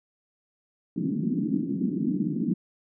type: band-pass noise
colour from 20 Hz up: white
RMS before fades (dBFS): -27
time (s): 0.96-2.54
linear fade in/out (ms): 5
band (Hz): 160 to 300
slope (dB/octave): 48
effects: none